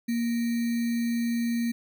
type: tone with sample-and-hold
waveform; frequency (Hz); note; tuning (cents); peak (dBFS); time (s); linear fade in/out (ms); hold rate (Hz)
sine; 234.4; A#3; +10; -24; 0.08-1.72; 10; 2100
effects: none